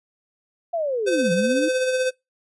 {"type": "linear two-way sweep", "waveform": "sine", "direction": "down then up", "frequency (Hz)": [698.5, 168.6, 323.9], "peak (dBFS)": -21, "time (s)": [0.73, 1.69], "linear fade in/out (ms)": 10, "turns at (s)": 1.32}
{"type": "tone with tremolo", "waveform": "square", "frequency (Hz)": 513, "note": "C5", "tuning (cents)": -34, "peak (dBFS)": -19, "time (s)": [1.06, 2.11], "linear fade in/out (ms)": 20, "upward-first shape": "sine", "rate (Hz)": 16, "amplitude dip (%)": 40}
{"effects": ["noise-tail reverb RT60 0.2 s tail -24 dB re dry", "resampled to 24000 Hz"]}